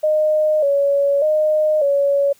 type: tone with vibrato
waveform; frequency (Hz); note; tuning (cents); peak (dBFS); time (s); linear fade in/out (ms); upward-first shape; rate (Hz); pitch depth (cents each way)
sine; 588; D5; +2; -13; 0.03-2.33; 10; square; 0.84; 77
effects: white hiss -54 dBFS RMS until 2.39 s